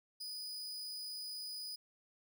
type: tone with amplitude modulation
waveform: 40% pulse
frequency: 4964 Hz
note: D#8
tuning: 5 cents flat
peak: -39 dBFS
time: 0.2-1.76 s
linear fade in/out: 10 ms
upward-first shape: sine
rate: 288 Hz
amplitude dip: 45%
effects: none